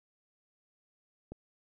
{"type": "click", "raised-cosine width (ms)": 2, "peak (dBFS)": -29, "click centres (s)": 1.32, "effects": []}